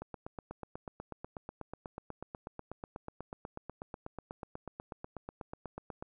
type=click train; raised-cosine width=1 ms; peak=-27 dBFS; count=50; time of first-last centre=0.02-6.025 s; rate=8.16 Hz; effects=none